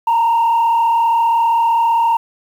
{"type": "tone with frequency modulation", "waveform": "sine", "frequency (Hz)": 924, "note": "A#5", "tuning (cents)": -16, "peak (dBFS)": -9, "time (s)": [0.07, 2.17], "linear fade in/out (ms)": 5, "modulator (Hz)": 35.2, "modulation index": 0.58, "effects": ["tanh soft clip ceiling -9 dBFS", "7-bit"]}